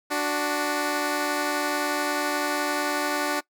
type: tone pair together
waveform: 10% pulse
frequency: 293.7 / 370 Hz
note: D4 / F#4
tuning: 0 / 0 cents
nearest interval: major third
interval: 400 cents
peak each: -17 / -21 dBFS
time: 0.1-3.41 s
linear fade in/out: 20 ms
effects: noise-tail reverb RT60 0.1 s tail -21 dB re dry